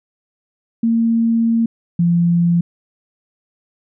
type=tone pair in turn; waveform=sine; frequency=229.1 / 171.63 Hz; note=A#3 / F3; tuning=-30 / -30 cents; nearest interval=perfect fourth; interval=500 cents; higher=first; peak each=-12 / -11 dBFS; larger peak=second; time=0.83-1.66 / 1.99-2.61 s; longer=first; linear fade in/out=5 ms; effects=none